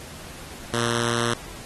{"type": "tone with notch filter", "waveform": "5% pulse", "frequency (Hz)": 117.7, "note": "A#2", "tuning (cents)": 17, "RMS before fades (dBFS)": -24, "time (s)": [0.73, 1.34], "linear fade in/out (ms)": 5, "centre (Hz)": 800, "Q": 1.6, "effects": ["pink hiss -41 dBFS RMS until 1.65 s", "AAC 32 kbps"]}